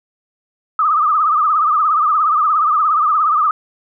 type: tone with vibrato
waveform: sine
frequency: 1233 Hz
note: D#6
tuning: 16 cents flat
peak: -11 dBFS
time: 0.79-3.51 s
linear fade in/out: 2 ms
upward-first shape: triangle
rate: 17 Hz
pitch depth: 120 cents each way
effects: none